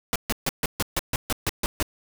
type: noise bursts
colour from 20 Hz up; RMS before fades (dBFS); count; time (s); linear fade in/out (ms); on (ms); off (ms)
pink; -24; 11; 0.13-1.827; 0; 27; 140
effects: none